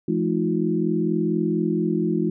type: tone cluster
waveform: sine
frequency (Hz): 170 / 214.3 / 314.9 / 355.4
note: F3 / A3 / D#4 / F4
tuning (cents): -46 / -45 / +21 / +30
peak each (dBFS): -25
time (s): 0.08-2.3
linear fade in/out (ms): 5
effects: none